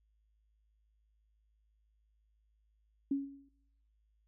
sine tone with exponential decay, 277.2 Hz, C#4, in tune, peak -27 dBFS, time 3.11-3.49 s, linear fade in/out 5 ms, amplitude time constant 82 ms, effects noise-tail reverb RT60 0.7 s tail -19 dB re dry + added 53 Hz sine -70 dBFS peak until 4.27 s

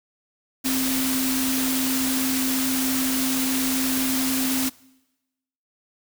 sine tone in noise, 261.9 Hz, C4, 2 cents sharp, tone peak -23 dBFS, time 0.64-4.7 s, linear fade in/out 20 ms, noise white, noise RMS -26 dBFS, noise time 0.64-4.7 s, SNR 0 dB, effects noise-tail reverb RT60 1.0 s tail -23 dB re dry

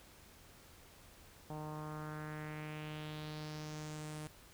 sawtooth tone with low-pass filter sweep, 152.9 Hz, D#3, 30 cents flat, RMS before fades -45 dBFS, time 1.5-4.27 s, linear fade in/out 0 ms, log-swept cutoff 840 to 10000 Hz, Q 2.7, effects added 82 Hz sine -68 dBFS peak until 4.53 s + pink hiss -60 dBFS RMS until 4.53 s

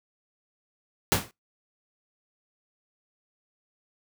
pink noise with exponential decay, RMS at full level -17 dBFS, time 1.12-1.31 s, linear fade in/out 0 ms, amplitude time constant 40 ms, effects noise-tail reverb RT60 0.2 s tail -24 dB re dry + high-pass 80 Hz 12 dB/octave

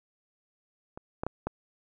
clicks, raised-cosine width 1 ms, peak -27 / -17 / -16 / -16 dBFS, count 4, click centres 0.975 / 1.235 / 1.266 / 1.47 s, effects none

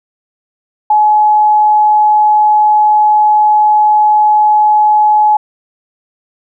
sine tone, 848 Hz, G#5, 36 cents sharp, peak -5 dBFS, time 0.9-5.37 s, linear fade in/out 5 ms, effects none

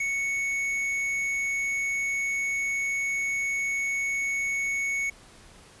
sine tone with tanh clipping, 2217 Hz, C#7, in tune, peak -27 dBFS, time 0-5.1 s, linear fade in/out 5 ms, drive 9 dB, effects pink hiss -52 dBFS RMS until 5.8 s + resampled to 24000 Hz

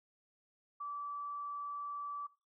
sine tone, 1157 Hz, D6, 26 cents flat, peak -39 dBFS, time 0.8-2.27 s, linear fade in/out 10 ms, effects noise-tail reverb RT60 0.3 s tail -18 dB re dry

